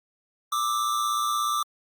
square tone pair together, 1184 / 1300.8 Hz, D6 / E6, +14 / -23 cents, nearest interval major second, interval 163 cents, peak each -25 / -32 dBFS, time 0.52-1.63 s, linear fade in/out 5 ms, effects Opus 48 kbps

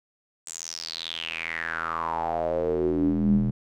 square tone with band-pass filter sweep, 41.18 Hz, E1, 1 cent flat, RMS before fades -27 dBFS, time 0.46-3.51 s, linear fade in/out 10 ms, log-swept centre 7900 to 160 Hz, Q 7.2, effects none

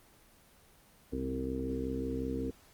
harmonic tone with a mistuned harmonic, 65.41 Hz, C2, in tune, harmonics 1 / 2 / 3 / 4 / 5 / 6 / 7, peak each -40 / -44 / -46 / -36 / -43 / -44 / -39 dBFS, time 1.12-2.51 s, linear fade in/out 10 ms, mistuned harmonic 3, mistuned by +23 cents, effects pink hiss -61 dBFS RMS until 2.73 s + Opus 24 kbps

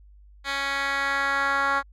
10% pulse tone with band-pass filter sweep, 277.2 Hz, C#4, in tune, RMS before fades -25 dBFS, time 0.44-1.83 s, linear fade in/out 50 ms, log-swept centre 2700 to 1300 Hz, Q 1.8, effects added 50 Hz sine -48 dBFS peak until 1.92 s

